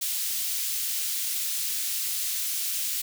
white high-pass noise, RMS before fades -29 dBFS, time 0.01-3.02 s, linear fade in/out 10 ms, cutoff 3100 Hz, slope 12 dB/octave, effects none

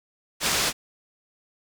white low-pass noise, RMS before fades -24 dBFS, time 0.4-0.73 s, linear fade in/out 50 ms, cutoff 6700 Hz, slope 12 dB/octave, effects none

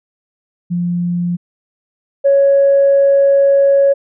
sine tone pair in turn, 174.9 / 555.3 Hz, F3 / C#5, +3 / +3 cents, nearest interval octave + minor sixth, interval 2000 cents, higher second, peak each -14 / -6 dBFS, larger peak second, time 0.7-1.37 / 2.24-3.94 s, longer second, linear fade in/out 20 ms, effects tanh soft clip ceiling -3 dBFS

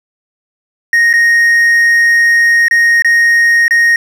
triangle tone with dropouts, 1864.7 Hz, A#6, in tune, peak -4 dBFS, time 0.93-3.96 s, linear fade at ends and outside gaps 2 ms, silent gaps 1.13-1.137 / 2.683-2.71 / 3.022-3.046 / 3.681-3.708 s, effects none

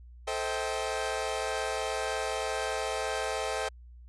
sawtooth chord, A half-diminished seventh, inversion none, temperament equal with one note detuned, 440 / 523.3 / 637.2 / 784 Hz, A4 / C5 / Eb5 / G5, 0 / 0 / +41 / 0 cents, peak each -32 dBFS, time 0.27-3.69 s, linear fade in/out 10 ms, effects added 60 Hz sine -47 dBFS peak until 4.08 s + resampled to 24000 Hz

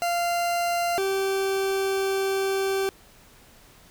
40% pulse tone pair in turn, 693 / 388.2 Hz, F5 / G4, -14 / -17 cents, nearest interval minor seventh, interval 1003 cents, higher first, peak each -22 dBFS, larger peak neither, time 0.02-0.98 / 0.98-2.89 s, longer second, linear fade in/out 0 ms, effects pink hiss -53 dBFS RMS until 3.9 s

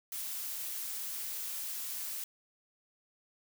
blue noise, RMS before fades -39 dBFS, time 0.12-2.24 s, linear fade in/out 2 ms, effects none

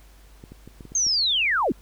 clicks, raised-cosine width 3 ms, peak -28 dBFS, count 7, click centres 0.439 / 0.52 / 0.676 / 0.808 / 0.853 / 0.92 / 1.067 s
sine linear sweep, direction down, 6500 to 180 Hz, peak -19 dBFS, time 0.95-1.72 s, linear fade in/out 2 ms
effects added 50 Hz sine -48 dBFS peak until 1.81 s + pink hiss -56 dBFS RMS until 1.81 s

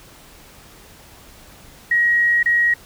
sine tone with dropouts, 1896 Hz, A#6, 29 cents sharp, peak -13 dBFS, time 1.91-2.74 s, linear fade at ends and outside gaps 5 ms, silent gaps 2.43-2.458 s, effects pink hiss -45 dBFS RMS until 2.85 s

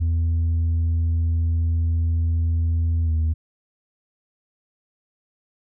sine tone with pitch glide, 82.7 to 79.7 Hz, E2 to D#2, +6 to +42 cents, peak -15 dBFS, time 0-3.34 s, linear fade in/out 20 ms, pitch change -64 cents, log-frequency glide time 3.04-3.11 s, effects tanh soft clip ceiling -17 dBFS

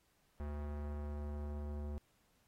square tone with low-pass filter sweep, 73.42 Hz, D2, in tune, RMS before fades -42 dBFS, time 0.4-1.98 s, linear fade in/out 0 ms, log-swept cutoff 1300 to 660 Hz, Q 0.8, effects pink hiss -75 dBFS RMS until 2.47 s + AAC 48 kbps

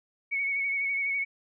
sine tone with vibrato, 2224 Hz, C#7, 5 cents sharp, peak -26 dBFS, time 0.31-1.25 s, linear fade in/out 20 ms, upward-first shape sine, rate 12 Hz, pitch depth 30 cents each way, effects none

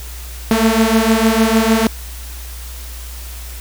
sawtooth beating tone pair, 220 / 226.6 Hz, A3 / A#3, 0 / -49 cents, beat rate 6.6 Hz, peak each -10 dBFS, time 0.51-1.87 s, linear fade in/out 0 ms, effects added 60 Hz sine -28 dBFS peak until 3.6 s + white hiss -35 dBFS RMS until 3.6 s

